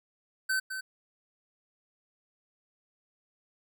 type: tone with echo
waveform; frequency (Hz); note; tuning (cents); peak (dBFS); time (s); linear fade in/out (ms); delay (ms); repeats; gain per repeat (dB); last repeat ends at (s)
square; 1533; G6; -39; -27; 0.49-0.6; 10; 210; 1; -8; 0.81
effects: none